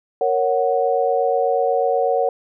sine chord, F# major, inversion first, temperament equal, 466.2 / 554.4 / 740 Hz, A#4 / C#5 / F#5, 0 / 0 / 0 cents, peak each -20 dBFS, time 0.21-2.29 s, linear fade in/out 2 ms, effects none

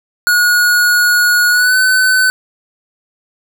square tone with pitch glide, 1450 to 1513.3 Hz, F#6 to F#6, -35 to +39 cents, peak -9 dBFS, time 0.27-2.3 s, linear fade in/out 0 ms, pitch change +74 cents, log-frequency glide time 1.5-1.77 s, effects none

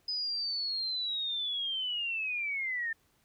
sine linear sweep, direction down, 5030 to 1786 Hz, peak -31 dBFS, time 0.08-2.93 s, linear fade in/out 5 ms, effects pink hiss -70 dBFS RMS until 3.24 s

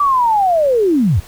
sine linear sweep, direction down, 1174.7 to 69.3 Hz, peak -10 dBFS, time 0-1.2 s, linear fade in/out 5 ms, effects pink hiss -40 dBFS RMS until 1.27 s

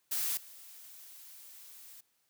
blue noise with level steps, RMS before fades -33 / -52 dBFS, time 0.11-2.01 s, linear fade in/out 10 ms, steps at 0.37 s, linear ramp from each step 2 ms, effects white hiss -75 dBFS RMS until 2.29 s + high-pass 80 Hz 12 dB/octave

